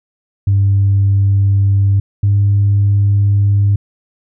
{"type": "tone pair in turn", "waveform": "sine", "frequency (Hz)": [99, 100.91], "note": ["G2", "G#2"], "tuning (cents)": [18, -49], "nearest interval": "unison", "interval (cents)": 33, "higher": "second", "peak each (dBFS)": -7, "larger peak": "neither", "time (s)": [[0.47, 2], [2.23, 3.76]], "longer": "neither", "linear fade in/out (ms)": 5, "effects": ["tanh soft clip ceiling -5 dBFS"]}